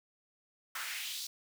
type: noise with high-pass filter sweep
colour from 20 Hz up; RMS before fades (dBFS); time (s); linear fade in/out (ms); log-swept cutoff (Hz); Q
pink; -40; 0.75-1.27; 5; 1300 to 4900; 2.2
effects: none